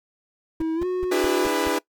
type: tone with pitch glide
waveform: triangle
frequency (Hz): 321.9 to 365.5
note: E4 to F#4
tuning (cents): -41 to -21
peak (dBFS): -20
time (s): 0.6-1.46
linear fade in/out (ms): 5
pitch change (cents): +220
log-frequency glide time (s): 0.75-0.86
type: noise bursts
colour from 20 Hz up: brown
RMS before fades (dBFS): -32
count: 6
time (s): 0.6-1.682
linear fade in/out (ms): 5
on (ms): 22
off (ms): 190
type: chord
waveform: sawtooth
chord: E dominant seventh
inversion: third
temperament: equal with one note detuned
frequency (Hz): 293.7 / 329.6 / 405.1 / 493.9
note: D4 / E4 / G#4 / B4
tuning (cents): 0 / 0 / -43 / 0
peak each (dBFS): -23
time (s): 1.11-1.79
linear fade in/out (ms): 10
effects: noise-tail reverb RT60 0.1 s tail -21 dB re dry